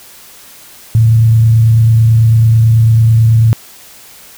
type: tone with frequency modulation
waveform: sine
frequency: 112.9 Hz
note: A2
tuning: 45 cents sharp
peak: -4 dBFS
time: 0.95-3.53 s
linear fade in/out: 0 ms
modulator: 29.1 Hz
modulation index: 0.24
effects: white hiss -37 dBFS RMS until 4.37 s